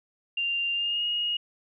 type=tone with pitch glide; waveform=sine; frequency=2787 to 2872 Hz; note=F7 to F7; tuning=-4 to +48 cents; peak=-25 dBFS; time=0.37-1.37 s; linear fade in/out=5 ms; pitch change=+52 cents; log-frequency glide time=0.73-1.05 s; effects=none